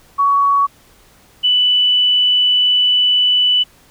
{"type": "tone pair in turn", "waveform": "sine", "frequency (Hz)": [1123, 2979], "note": ["C#6", "F#7"], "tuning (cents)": [22, 11], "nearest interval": "octave + perfect fourth", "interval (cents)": 1689, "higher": "second", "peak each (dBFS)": -10, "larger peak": "neither", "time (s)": [[0.18, 0.67], [1.43, 3.64]], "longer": "second", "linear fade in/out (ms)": 20, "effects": ["pink hiss -49 dBFS RMS until 3.9 s"]}